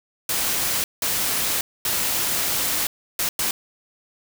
white noise bursts at uneven times, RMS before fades -23 dBFS, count 5, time 0.29-0.84 / 1.02-1.61 / 1.85-2.87 / 3.19-3.29 / 3.39-3.51 s, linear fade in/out 2 ms, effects none

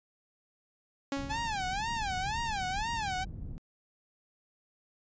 sawtooth tone with exponential decay, 277.2 Hz, C#4, in tune, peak -26 dBFS, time 1.12-1.68 s, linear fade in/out 2 ms, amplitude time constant 120 ms
pink low-pass noise, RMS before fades -41 dBFS, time 1.17-3.58 s, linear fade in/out 0 ms, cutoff 170 Hz, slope 12 dB/octave
sawtooth tone with vibrato, 830.6 Hz, G#5, in tune, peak -28 dBFS, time 1.29-3.25 s, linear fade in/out 20 ms, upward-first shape sine, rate 2 Hz, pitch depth 210 cents each way
effects resampled to 16000 Hz

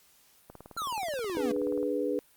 click train, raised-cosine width 1 ms, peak -31 dBFS, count 26, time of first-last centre 0.5-1.83 s, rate 18.8 Hz
square exponential sweep, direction down, 1400 to 220 Hz, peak -32 dBFS, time 0.77-1.52 s, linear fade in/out 5 ms
sine chord, G# diminished, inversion second, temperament equal, 293.7 / 415.3 / 493.9 Hz, D4 / G#4 / B4, 0 / 0 / 0 cents, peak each -32 / -32 / -31 dBFS, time 1.37-2.19 s, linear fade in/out 0 ms
effects white hiss -62 dBFS RMS until 2.36 s + Opus 48 kbps

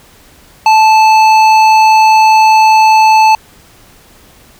sine tone with hard clipping, 875 Hz, A5, 10 cents flat, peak -5 dBFS, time 0.66-3.35 s, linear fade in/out 2 ms, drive 11 dB, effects pink hiss -42 dBFS RMS until 4.59 s

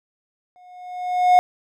triangle tone with exponential growth, 724 Hz, F#5, 38 cents flat, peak -6 dBFS, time 0.56-1.39 s, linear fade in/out 0 ms, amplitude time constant 180 ms, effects none

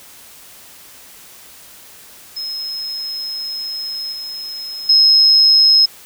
sine tone with level steps, 5150 Hz, E8, 41 cents flat, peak -22 / -25 / -7 dBFS, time 2.36-5.86 s, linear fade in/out 10 ms, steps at 4.12 / 4.89 s, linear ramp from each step 5 ms, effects white hiss -41 dBFS RMS until 6.05 s

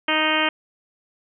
harmonic tone, 311.1 Hz, D#4, in tune, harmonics 1 / 2 / 3 / 4 / 5 / 6 / 7 / 8 / 9 / 10, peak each -27 / -27 / -27 / -27 / -27 / -27 / -27 / -27 / -27 / -27 dBFS, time 0.08-0.49 s, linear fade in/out 5 ms, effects none

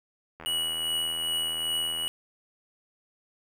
click train, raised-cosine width 0.5 ms, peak -27 dBFS, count 137, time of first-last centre 0.4-2.073 s, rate 81.3 Hz
square tone with tremolo, 2927 Hz, F#7, 19 cents flat, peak -26 dBFS, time 0.46-2.08 s, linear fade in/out 0 ms, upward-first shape triangle, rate 2.5 Hz, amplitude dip 40%
effects 10-bit

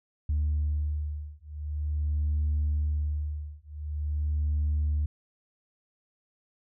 sine beating tone pair, 74.6 / 75.05 Hz, D2 / D2, +28 / +38 cents, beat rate 0.45 Hz, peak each -28 dBFS, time 0.29-5.06 s, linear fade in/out 5 ms, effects tanh soft clip ceiling -21 dBFS

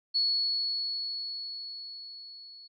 sine tone with level ramp, 4386 Hz, C#8, 19 cents flat, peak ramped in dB -23 to -47 dBFS, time 0.14-2.68 s, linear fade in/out 20 ms, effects none

